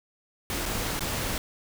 pink noise with dropouts, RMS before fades -30 dBFS, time 0.5-1.38 s, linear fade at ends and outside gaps 1 ms, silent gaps 0.656-0.66 / 0.993-1.007 s, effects none

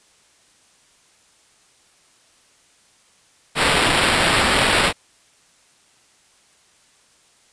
white noise with sample-and-hold, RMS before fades -17 dBFS, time 3.55-4.93 s, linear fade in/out 50 ms, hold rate 6300 Hz, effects white hiss -56 dBFS RMS until 7.52 s + resampled to 22050 Hz

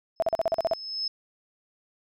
sine tone with exponential growth, 5200 Hz, E8, 24 cents flat, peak -25 dBFS, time 0.16-1.08 s, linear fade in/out 5 ms, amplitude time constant 200 ms
sine tone bursts, 659.3 Hz, E5, in tune, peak -20 dBFS, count 9, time 0.2-0.735 s, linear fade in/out 0 ms, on 23 ms, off 41 ms
effects none

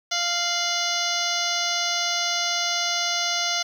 harmonic tone with a mistuned harmonic, 696 Hz, F5, 6 cents flat, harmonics 1 / 2 / 3 / 4 / 5 / 6 / 7 / 8 / 9, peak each -31 / -31 / -31 / -31 / -31 / -31 / -31 / -31 / -31 dBFS, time 0.11-3.63 s, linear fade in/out 10 ms, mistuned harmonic 4, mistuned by +92 cents, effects 8-bit

